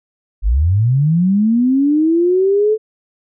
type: linear sweep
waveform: sine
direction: up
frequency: 43.65 to 440 Hz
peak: -10 dBFS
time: 0.42-2.78 s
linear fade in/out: 50 ms
effects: none